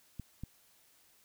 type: clicks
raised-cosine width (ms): 5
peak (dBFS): -28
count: 2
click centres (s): 0.197 / 0.436
effects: white hiss -66 dBFS RMS until 1.24 s